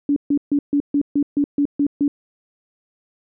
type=tone bursts; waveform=sine; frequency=286.5 Hz; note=D4; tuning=43 cents flat; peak=-14 dBFS; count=10; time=0.09-2.08 s; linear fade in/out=2 ms; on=73 ms; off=140 ms; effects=none

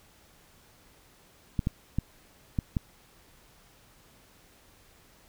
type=clicks; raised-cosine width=5 ms; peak=-14 dBFS; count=5; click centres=1.592 / 1.671 / 1.986 / 2.588 / 2.768 s; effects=pink hiss -59 dBFS RMS until 5.28 s

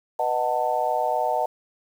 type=chord; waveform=sine; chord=B dominant seventh; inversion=none; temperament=just; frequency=493.9 / 617.4 / 740.8 / 889 Hz; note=B4 / D#5 / F#5 / A5; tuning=0 / -14 / +2 / +18 cents; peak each=-30 / -26 / -25 / -26 dBFS; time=0.19-1.46 s; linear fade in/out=5 ms; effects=8-bit

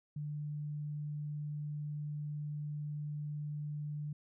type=tone; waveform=sine; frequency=148.5 Hz; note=D3; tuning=20 cents sharp; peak=-37 dBFS; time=0.16-4.13 s; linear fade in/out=5 ms; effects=none

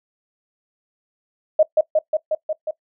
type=tone with echo; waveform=sine; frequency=622.3 Hz; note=D#5; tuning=in tune; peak=-9 dBFS; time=1.59-1.63 s; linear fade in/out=5 ms; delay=180 ms; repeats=6; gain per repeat=-2 dB; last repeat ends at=2.71 s; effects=noise-tail reverb RT60 0.1 s tail -19 dB re dry

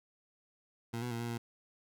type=tone with pitch steps; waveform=20% pulse; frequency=116.4 / 122.5 / 116.6 / 118.3 / 117.3 Hz; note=A#2 / B2 / A#2 / A#2 / A#2; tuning=-2 / -14 / +1 / +26 / +11 cents; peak=-31 dBFS; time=0.93-1.38 s; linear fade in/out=10 ms; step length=90 ms; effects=none

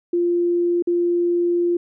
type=tone with dropouts; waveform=sine; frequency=347.6 Hz; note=F4; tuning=8 cents flat; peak=-16 dBFS; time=0.13-1.77 s; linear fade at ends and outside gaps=5 ms; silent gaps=0.824-0.872 s; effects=none

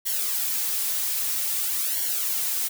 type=noise with flanger; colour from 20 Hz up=blue; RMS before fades=-26 dBFS; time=0.05-2.69 s; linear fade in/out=20 ms; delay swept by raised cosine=0.79 to 4.39 ms; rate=0.51 Hz; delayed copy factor=-0.65; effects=none

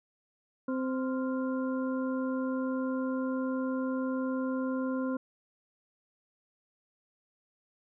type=harmonic tone with a mistuned harmonic; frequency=260.2 Hz; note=C4; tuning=9 cents flat; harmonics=1 / 2 / 4 / 5; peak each=-30 / -36 / -42 / -44 dBFS; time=0.68-5.17 s; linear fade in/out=5 ms; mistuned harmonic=5; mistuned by=+120 cents; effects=none

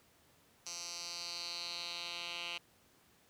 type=tone with band-pass filter sweep; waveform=10% pulse; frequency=172.6 Hz; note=F3; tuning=20 cents flat; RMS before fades=-43 dBFS; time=0.66-2.58 s; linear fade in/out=5 ms; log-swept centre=5700 to 3100 Hz; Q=3.9; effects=pink hiss -67 dBFS RMS until 3.29 s + high-pass 80 Hz 12 dB/octave

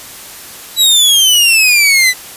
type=exponential sweep; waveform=sawtooth; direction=down; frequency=3951 to 1980 Hz; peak=-3 dBFS; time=0.76-2.14 s; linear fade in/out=50 ms; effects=white hiss -31 dBFS RMS until 2.36 s + resampled to 32000 Hz

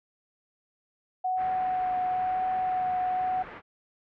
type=tone with vibrato; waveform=sine; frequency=740 Hz; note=F#5; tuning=in tune; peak=-25 dBFS; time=1.24-3.43 s; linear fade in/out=10 ms; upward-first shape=triangle; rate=1 Hz; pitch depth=14 cents each way
type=low-pass noise; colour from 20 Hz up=white; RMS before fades=-44 dBFS; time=1.36-3.62 s; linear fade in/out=50 ms; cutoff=1900 Hz; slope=24 dB/octave
effects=none

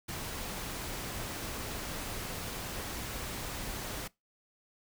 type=noise; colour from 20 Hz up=pink; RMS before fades=-39 dBFS; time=0.08-4.08 s; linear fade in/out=10 ms; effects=noise-tail reverb RT60 0.2 s tail -22 dB re dry

